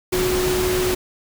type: tone in noise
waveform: sine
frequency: 366.2 Hz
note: F#4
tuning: 18 cents flat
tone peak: -19 dBFS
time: 0.12-0.95 s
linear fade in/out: 10 ms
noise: pink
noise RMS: -24 dBFS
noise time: 0.12-0.95 s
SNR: +2 dB
effects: none